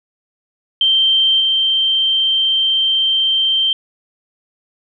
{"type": "tone with level steps", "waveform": "sine", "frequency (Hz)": 3136, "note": "G7", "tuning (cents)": 0, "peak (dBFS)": [-10, -12], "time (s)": [0.81, 3.73], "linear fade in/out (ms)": 2, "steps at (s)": 1.4, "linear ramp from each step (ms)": 2, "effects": []}